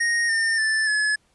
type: tone with pitch steps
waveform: square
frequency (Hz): 1864.7 / 1810.6 / 1758 / 1707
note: A#6 / A6 / A6 / G#6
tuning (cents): 0 / +49 / -2 / +47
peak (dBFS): -20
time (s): 0-1.16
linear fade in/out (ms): 10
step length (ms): 290
effects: pink hiss -64 dBFS RMS until 1.34 s + resampled to 24000 Hz